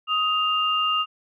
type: tone pair together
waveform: sine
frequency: 1253 / 2800 Hz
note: D#6 / F7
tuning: +12 / +4 cents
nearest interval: octave + major second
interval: 1392 cents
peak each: -22 / -23 dBFS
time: 0.07-1.06 s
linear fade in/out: 50 ms
effects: none